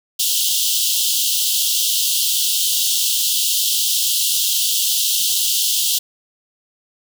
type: high-pass noise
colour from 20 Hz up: pink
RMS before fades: -18 dBFS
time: 0.19-5.99 s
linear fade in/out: 10 ms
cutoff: 2900 Hz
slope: 96 dB/octave
effects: none